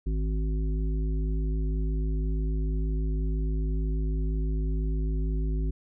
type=harmonic tone with a mistuned harmonic; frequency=53.1 Hz; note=G#1; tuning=39 cents sharp; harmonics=1 / 3 / 5 / 7; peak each=-25 / -35 / -39 / -42 dBFS; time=0.06-5.71 s; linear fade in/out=10 ms; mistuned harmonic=3; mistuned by=-22 cents; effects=none